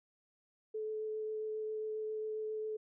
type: tone with vibrato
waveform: sine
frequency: 432.8 Hz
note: A4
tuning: 29 cents flat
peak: -36 dBFS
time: 0.74-2.77 s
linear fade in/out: 10 ms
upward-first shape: triangle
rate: 7.4 Hz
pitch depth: 10 cents each way
effects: none